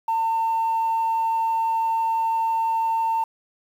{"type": "tone", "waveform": "sine", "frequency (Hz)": 903, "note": "A5", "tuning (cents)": 45, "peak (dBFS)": -18, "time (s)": [0.08, 3.24], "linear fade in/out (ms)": 5, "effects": ["tanh soft clip ceiling -17 dBFS", "8-bit"]}